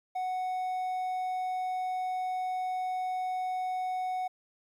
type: tone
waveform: triangle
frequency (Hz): 740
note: F#5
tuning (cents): 0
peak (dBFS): -28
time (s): 0.15-4.28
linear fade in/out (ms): 10
effects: 11-bit